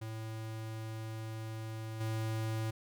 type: tone with level steps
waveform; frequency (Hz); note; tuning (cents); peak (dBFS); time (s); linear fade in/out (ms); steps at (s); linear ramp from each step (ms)
square; 110.8; A2; +13; -40 / -34; 0.01-2.71; 10; 2; 10
effects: none